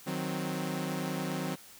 sawtooth chord, C diminished, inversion first, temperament equal, 155.56 / 185 / 261.6 Hz, Eb3 / Gb3 / C4, 0 / 0 / 0 cents, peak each -33 / -32 / -33 dBFS, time 0.06-1.56 s, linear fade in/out 20 ms, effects white hiss -53 dBFS RMS until 1.79 s

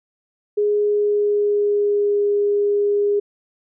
sine tone with pitch glide, 415.3 to 409.1 Hz, G#4 to G#4, 0 to -26 cents, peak -15 dBFS, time 0.57-3.2 s, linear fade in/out 10 ms, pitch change -26 cents, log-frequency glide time 0.81-2.22 s, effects none

